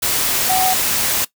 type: tone in noise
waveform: sine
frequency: 748 Hz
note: F#5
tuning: 19 cents sharp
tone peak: -15 dBFS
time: 0.49-0.74 s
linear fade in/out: 10 ms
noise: white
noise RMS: -18 dBFS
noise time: 0.02-1.25 s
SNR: 0 dB
effects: noise-tail reverb RT60 0.1 s tail -18 dB re dry